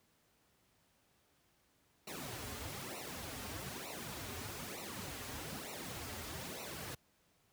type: noise with flanger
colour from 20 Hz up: pink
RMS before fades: -45 dBFS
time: 2.07-6.95 s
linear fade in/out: 5 ms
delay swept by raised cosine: 0.6 to 6.2 ms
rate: 1.1 Hz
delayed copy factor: -0.95
effects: pink hiss -73 dBFS RMS until 7.52 s + high-pass 60 Hz 12 dB/octave